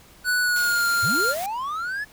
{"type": "tone with pitch glide", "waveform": "square", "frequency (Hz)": [1480, 1396.9], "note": ["F#6", "F6"], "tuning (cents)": [0, 0], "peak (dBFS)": -20, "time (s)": [0.24, 1.35], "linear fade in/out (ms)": 50, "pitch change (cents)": -100, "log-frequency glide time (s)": [0.42, 0.87]}
{"type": "noise", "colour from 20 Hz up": "white", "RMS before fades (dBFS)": -35, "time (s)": [0.56, 1.46], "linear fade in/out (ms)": 0}
{"type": "linear sweep", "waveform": "triangle", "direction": "up", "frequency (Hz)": [74.9, 1747], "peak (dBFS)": -24, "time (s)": [1.02, 2.05], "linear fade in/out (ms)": 20}
{"effects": ["pink hiss -51 dBFS RMS until 2.12 s"]}